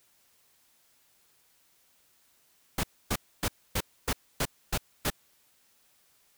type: noise bursts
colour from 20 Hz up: pink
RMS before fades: -28 dBFS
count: 8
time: 2.78-5.102 s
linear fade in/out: 5 ms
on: 54 ms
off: 270 ms
effects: white hiss -66 dBFS RMS until 6.37 s